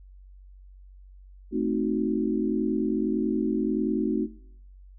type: chord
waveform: sine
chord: A diminished seventh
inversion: none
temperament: equal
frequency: 220 / 261.6 / 311.1 / 370 Hz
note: A3 / C4 / Eb4 / Gb4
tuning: 0 / 0 / 0 / 0 cents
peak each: -29 dBFS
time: 1.51-4.28 s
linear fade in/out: 50 ms
effects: noise-tail reverb RT60 0.7 s tail -20 dB re dry + added 47 Hz sine -46 dBFS peak until 4.98 s